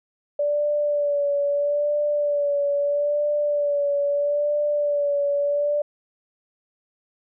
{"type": "tone with vibrato", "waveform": "sine", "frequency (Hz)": 580, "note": "D5", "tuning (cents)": -22, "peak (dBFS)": -19, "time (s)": [0.39, 5.82], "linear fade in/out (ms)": 5, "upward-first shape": "sine", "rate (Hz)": 0.77, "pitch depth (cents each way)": 30, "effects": []}